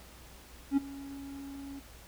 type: tone with ADSR envelope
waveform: triangle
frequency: 277.2 Hz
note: C#4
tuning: in tune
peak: -19 dBFS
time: 0.71-1.8 s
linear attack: 61 ms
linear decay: 16 ms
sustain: -20 dB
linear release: 14 ms
effects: added 60 Hz sine -54 dBFS peak until 2.07 s + pink hiss -54 dBFS RMS until 2.07 s

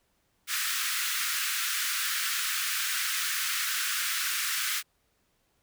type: high-pass noise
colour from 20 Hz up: pink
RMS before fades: -30 dBFS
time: 0.47-4.83 s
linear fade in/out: 50 ms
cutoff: 1300 Hz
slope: 48 dB/octave
effects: pink hiss -72 dBFS RMS until 5.62 s

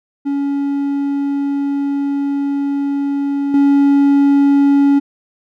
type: tone with level steps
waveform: triangle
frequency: 281 Hz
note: C#4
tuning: 24 cents sharp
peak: -13 / -6 dBFS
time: 0.25-5 s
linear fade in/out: 20 ms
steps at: 3.54 s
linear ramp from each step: 2 ms
effects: none

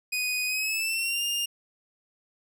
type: tone with pitch glide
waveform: sawtooth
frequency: 2489 to 2810 Hz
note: D#7 to F7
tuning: 0 to +10 cents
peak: -23 dBFS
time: 0.12-1.46 s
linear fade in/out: 10 ms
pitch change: +210 cents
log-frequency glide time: 0.46-1.23 s
effects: none

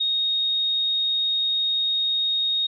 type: tone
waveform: sine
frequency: 3729 Hz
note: A#7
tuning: in tune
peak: -20 dBFS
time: 0-2.67 s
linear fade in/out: 10 ms
effects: none

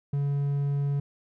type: tone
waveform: triangle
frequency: 141.7 Hz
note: C#3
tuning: 38 cents sharp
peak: -22 dBFS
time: 0.13-1 s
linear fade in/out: 5 ms
effects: none

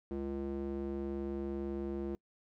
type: tone with band-pass filter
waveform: square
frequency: 69 Hz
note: C#2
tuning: 7 cents flat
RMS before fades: -38 dBFS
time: 0.11-2.15 s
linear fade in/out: 0 ms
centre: 320 Hz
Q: 2.6
effects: noise-tail reverb RT60 0.1 s tail -26 dB re dry

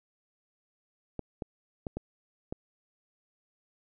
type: clicks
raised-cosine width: 2 ms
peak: -21 dBFS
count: 5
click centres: 1.193 / 1.422 / 1.868 / 1.97 / 2.525 s
effects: none

